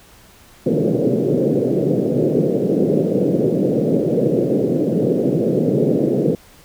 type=band-pass noise; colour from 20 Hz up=white; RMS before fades=-17 dBFS; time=0.66-6.35 s; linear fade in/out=2 ms; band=130 to 520 Hz; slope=48 dB/octave; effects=pink hiss -47 dBFS RMS until 6.64 s